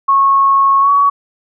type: tone with pitch glide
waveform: sine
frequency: 1097 to 1127.2 Hz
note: C#6 to C#6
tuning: -18 to +29 cents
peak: -7 dBFS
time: 0.08-1.1 s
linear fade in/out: 10 ms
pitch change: +47 cents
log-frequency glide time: 0.8-0.9 s
effects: none